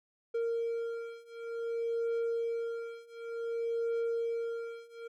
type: beating tone pair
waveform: triangle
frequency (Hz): 462.7 / 463.25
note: A#4 / A#4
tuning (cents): -13 / -11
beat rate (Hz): 0.55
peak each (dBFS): -34 / -33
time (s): 0.34-5.08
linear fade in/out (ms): 10
effects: none